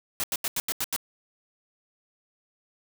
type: noise bursts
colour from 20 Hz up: white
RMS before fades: -28 dBFS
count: 7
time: 0.2-0.963 s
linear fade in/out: 0 ms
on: 37 ms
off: 84 ms
effects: none